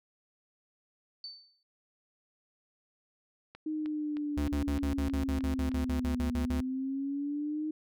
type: tone with exponential decay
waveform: sine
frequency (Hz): 4536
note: C#8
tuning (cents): +39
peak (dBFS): -37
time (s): 1.24-1.63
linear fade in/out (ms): 1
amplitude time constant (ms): 84
type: click train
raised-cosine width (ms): 0.3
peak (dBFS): -31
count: 8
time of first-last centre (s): 3.55-5.717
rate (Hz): 3.23
type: exponential two-way sweep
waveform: sine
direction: down then up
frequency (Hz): 311.1 to 244 to 311.1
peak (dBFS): -31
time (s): 3.66-7.71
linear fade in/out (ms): 5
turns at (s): 6.35
type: tone bursts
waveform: square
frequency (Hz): 72.4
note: D2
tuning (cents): -24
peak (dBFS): -31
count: 15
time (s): 4.37-6.608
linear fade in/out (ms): 5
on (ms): 110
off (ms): 42
effects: none